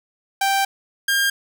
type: tone pair in turn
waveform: sawtooth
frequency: 784 / 1608.4 Hz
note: G5 / G6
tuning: 0 / +44 cents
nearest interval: octave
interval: 1244 cents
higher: second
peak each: -13 dBFS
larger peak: neither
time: 0.41-0.65 / 1.08-1.3 s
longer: first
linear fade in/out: 5 ms
effects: none